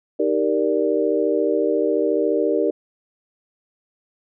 sine chord, Eb major seventh, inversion none, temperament equal, 311.1 / 392 / 466.2 / 587.3 Hz, Eb4 / G4 / Bb4 / D5, 0 / 0 / 0 / 0 cents, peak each -23 / -22 / -21 / -24 dBFS, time 0.19-2.71 s, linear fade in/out 10 ms, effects none

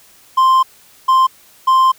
triangle tone bursts at uneven times, 1046.5 Hz, C6, in tune, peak -6 dBFS, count 3, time 0.37-0.63 / 1.08-1.27 / 1.67-1.92 s, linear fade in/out 10 ms, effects white hiss -47 dBFS RMS until 1.98 s

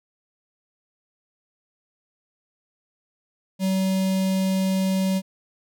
square tone with notch filter, 190 Hz, F#3, 46 cents sharp, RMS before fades -22 dBFS, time 3.59-5.22 s, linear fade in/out 50 ms, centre 1400 Hz, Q 0.84, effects none

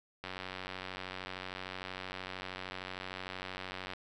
click train, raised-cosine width 0.3 ms, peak -24 dBFS, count 345, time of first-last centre 0.24-3.935 s, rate 93.1 Hz, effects none

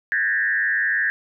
sine tone with frequency modulation, 1737 Hz, A6, 23 cents flat, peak -18 dBFS, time 0.12-1.1 s, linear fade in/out 0 ms, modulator 106 Hz, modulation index 1.4, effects none

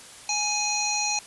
harmonic tone, 834 Hz, G#5, 7 cents sharp, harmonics 1 / 3 / 5 / 7 / 8, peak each -30 / -30 / -30 / -30 / -30 dBFS, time 0.29-1.19 s, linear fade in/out 2 ms, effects white hiss -45 dBFS RMS until 1.26 s + resampled to 24000 Hz

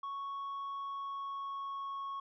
sine tone with pitch glide, 1108.7 to 1101.7 Hz, C#6 to C#6, 0 to -11 cents, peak -35 dBFS, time 0.03-2.2 s, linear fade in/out 5 ms, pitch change -11 cents, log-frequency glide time 0.8-2.09 s, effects tanh soft clip ceiling -37 dBFS

